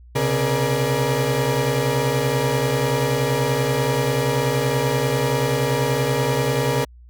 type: tone cluster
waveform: 35% pulse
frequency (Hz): 125.7 / 136.1 / 418.6 / 475.3 / 591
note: B2 / C#3 / G#4 / A#4 / D5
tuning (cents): +31 / -31 / +14 / +34 / +11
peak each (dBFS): -25 / -21 / -24 / -22 / -27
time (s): 0.15-6.85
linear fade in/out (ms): 10
effects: added 60 Hz sine -42 dBFS peak until 7.09 s